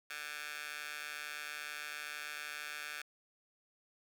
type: tone with high-pass filter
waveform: 15% pulse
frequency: 148.9 Hz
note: D3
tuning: 24 cents sharp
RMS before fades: -44 dBFS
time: 0.1-3.02 s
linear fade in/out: 5 ms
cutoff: 1800 Hz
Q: 2.1
effects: none